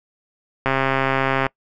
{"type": "click train", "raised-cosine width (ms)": 0.5, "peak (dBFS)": -4, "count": 109, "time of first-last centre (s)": [0.66, 1.466], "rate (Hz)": 134, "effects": ["noise-tail reverb RT60 0.1 s tail -24 dB re dry"]}